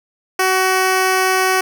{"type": "tone", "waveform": "10% pulse", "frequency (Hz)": 375.4, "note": "F#4", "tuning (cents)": 25, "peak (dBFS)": -5, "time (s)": [0.39, 1.61], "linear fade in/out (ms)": 5, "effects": []}